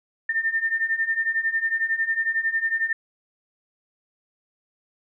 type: beating tone pair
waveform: sine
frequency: 1799 / 1810 Hz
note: A6 / A6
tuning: +38 / +48 cents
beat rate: 11 Hz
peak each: -26 / -23 dBFS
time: 0.29-2.93 s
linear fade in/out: 5 ms
effects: none